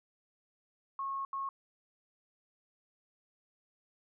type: tone bursts at uneven times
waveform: sine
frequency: 1091 Hz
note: C#6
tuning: 28 cents flat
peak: -34 dBFS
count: 2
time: 0.99-1.25 / 1.33-1.49 s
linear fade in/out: 2 ms
effects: none